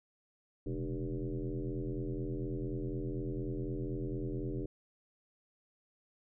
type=tone with frequency modulation; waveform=sine; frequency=130.81 Hz; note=C3; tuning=in tune; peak=-34 dBFS; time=0.66-4.66 s; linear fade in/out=5 ms; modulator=84.1 Hz; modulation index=3.6; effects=none